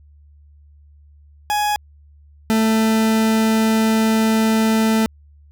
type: tone pair in turn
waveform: 40% pulse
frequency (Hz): 835 / 221.2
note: G#5 / A3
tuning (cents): +9 / +9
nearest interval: octave + major seventh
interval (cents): 2300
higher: first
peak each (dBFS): -16 / -13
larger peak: second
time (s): 1.5-1.76 / 2.5-5.06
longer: second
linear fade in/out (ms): 0
effects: added 73 Hz sine -45 dBFS peak until 5.51 s